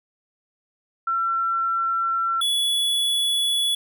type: tone pair in turn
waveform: sine / square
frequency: 1352 / 3407 Hz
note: E6 / G#7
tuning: +43 / +44 cents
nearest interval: octave + major third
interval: 1601 cents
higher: second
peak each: -20 dBFS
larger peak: neither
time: 1.07-2.41 / 2.41-3.75 s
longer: neither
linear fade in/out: 5 ms
effects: none